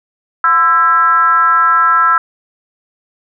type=tone with frequency modulation; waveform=sine; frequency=1330 Hz; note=E6; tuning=15 cents sharp; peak=-7 dBFS; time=0.44-2.18 s; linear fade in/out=2 ms; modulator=305 Hz; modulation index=0.79; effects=none